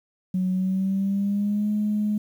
sine tone with pitch glide, 185 to 210.1 Hz, F#3 to G#3, 0 to +20 cents, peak -20 dBFS, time 0.34-2.18 s, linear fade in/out 5 ms, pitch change +220 cents, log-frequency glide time 0.52-1.69 s, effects tanh soft clip ceiling -16 dBFS + 9-bit

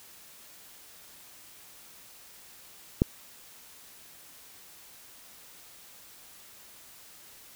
click, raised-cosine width 3 ms, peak -7 dBFS, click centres 3.019 s, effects white hiss -52 dBFS RMS until 7.55 s

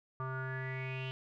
square tone with low-pass filter sweep, 130.81 Hz, C3, in tune, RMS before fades -39 dBFS, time 0.2-1.11 s, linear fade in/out 0 ms, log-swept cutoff 1200 to 3000 Hz, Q 8.7, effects none

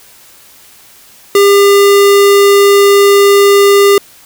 square tone, 401.3 Hz, G4, 41 cents sharp, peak -4 dBFS, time 1.35-3.98 s, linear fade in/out 2 ms, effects white hiss -40 dBFS RMS until 4.25 s

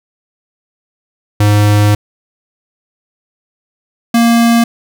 square tone pair in turn, 104 / 233.1 Hz, G#2 / A#3, +3 / 0 cents, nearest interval octave + major second, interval 1397 cents, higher second, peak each -7 dBFS, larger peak neither, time 1.4-1.95 / 4.14-4.64 s, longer first, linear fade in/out 5 ms, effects none

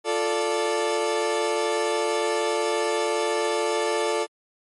30% pulse chord, D minor, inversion first, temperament equal, 349.2 / 440 / 587.3 Hz, F4 / A4 / D5, 0 / 0 / 0 cents, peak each -26 / -22 / -25 dBFS, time 0.04-4.27 s, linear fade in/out 50 ms, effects MP3 48 kbps

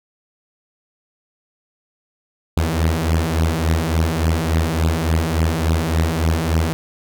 sawtooth beating tone pair, 79.2 / 82.7 Hz, D#2 / E2, +31 / +6 cents, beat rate 3.5 Hz, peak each -15 dBFS, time 2.57-6.73 s, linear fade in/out 0 ms, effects none

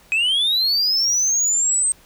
sine linear sweep, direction up, 2496 to 8372 Hz, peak -13 dBFS, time 0.12-1.92 s, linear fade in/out 0 ms, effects tanh soft clip ceiling -15 dBFS + pink hiss -51 dBFS RMS until 2.05 s

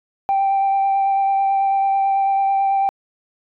sine tone with vibrato, 784 Hz, G5, in tune, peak -13 dBFS, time 0.29-2.89 s, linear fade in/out 0 ms, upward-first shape triangle, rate 9.1 Hz, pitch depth 14 cents each way, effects tanh soft clip ceiling -12 dBFS

